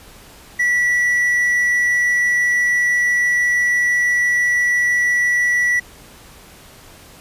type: tone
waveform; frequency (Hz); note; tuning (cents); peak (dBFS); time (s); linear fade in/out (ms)
triangle; 1951; B6; -22; -12; 0.59-5.8; 10
effects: pink hiss -43 dBFS RMS until 7.2 s + resampled to 32000 Hz